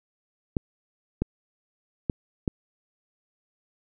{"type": "clicks", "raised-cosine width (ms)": 3, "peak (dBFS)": -11, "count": 4, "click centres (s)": [0.568, 1.22, 2.098, 2.478], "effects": []}